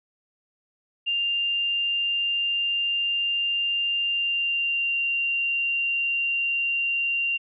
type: tone with pitch glide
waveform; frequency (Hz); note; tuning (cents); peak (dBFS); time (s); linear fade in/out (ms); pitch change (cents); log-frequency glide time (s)
sine; 2794 to 2771; F7 to F7; 0 to -14; -22; 1.06-7.38; 20; -14; 4.03-5
effects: none